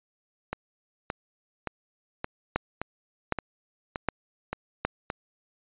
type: two click trains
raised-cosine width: 0.5 ms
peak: -9 / -15 dBFS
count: 4 / 9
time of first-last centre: 2.56-4.85 / 0.53-5.101 s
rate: 1.31 / 1.75 Hz
effects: resampled to 8000 Hz